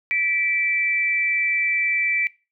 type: tone pair together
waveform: sine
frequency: 1958.4 / 2329 Hz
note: B6 / D7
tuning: -15 / -15 cents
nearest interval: minor third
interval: 300 cents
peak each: -25 / -20 dBFS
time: 0.11-2.27 s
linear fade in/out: 0 ms
effects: noise-tail reverb RT60 0.3 s tail -21 dB re dry